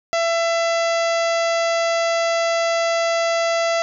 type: harmonic tone with a mistuned harmonic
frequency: 670 Hz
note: E5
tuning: 28 cents sharp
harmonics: 1 / 2 / 3 / 4 / 5 / 6 / 7 / 8 / 9 / 10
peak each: -18 / -26 / -27 / -32 / -34 / -37 / -33 / -38 / -36 / -38 dBFS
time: 0.13-3.82 s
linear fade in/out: 0 ms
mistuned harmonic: 8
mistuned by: -33 cents
effects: none